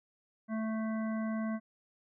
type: harmonic tone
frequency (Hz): 220.3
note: A3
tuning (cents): +2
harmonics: 1 / 3 / 5 / 7 / 9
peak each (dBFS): -32 / -42 / -46 / -49 / -51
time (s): 0.48-1.6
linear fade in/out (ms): 50
effects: none